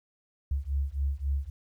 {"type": "beating tone pair", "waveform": "sine", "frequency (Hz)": [67.7, 71.4], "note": ["C#2", "D2"], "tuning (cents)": [-40, -48], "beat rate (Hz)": 3.7, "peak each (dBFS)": -30, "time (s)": [0.51, 1.5], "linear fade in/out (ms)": 5, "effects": ["11-bit"]}